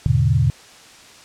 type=chord; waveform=sine; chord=E dominant seventh; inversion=none; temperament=equal; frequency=82.41 / 103.83 / 123.47 / 146.83 Hz; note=E2 / G#2 / B2 / D3; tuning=0 / 0 / 0 / 0 cents; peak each=-21 / -20 / -17 / -19 dBFS; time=0.06-0.5 s; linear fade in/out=0 ms; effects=white hiss -44 dBFS RMS until 1.24 s + low-pass 7000 Hz 12 dB/octave